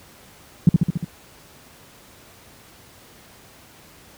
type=tone with echo; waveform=sine; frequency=167.3 Hz; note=E3; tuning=26 cents sharp; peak=-6 dBFS; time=0.67-0.69 s; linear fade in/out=2 ms; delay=71 ms; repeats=5; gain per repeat=-3 dB; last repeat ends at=1.045 s; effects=pink hiss -48 dBFS RMS until 4.17 s + high-pass 60 Hz 12 dB/octave